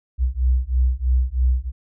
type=beating tone pair; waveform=sine; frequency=61.6 / 64.7 Hz; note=B1 / C2; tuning=-4 / -19 cents; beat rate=3.1 Hz; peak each=-19 dBFS; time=0.18-1.72 s; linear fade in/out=50 ms; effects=none